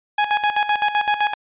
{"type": "tone with tremolo", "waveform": "sawtooth", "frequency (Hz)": 833, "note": "G#5", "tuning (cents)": 5, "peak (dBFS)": -11, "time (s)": [0.18, 1.34], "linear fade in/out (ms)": 5, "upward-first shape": "square", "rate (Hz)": 7.8, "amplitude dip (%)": 70, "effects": ["resampled to 8000 Hz"]}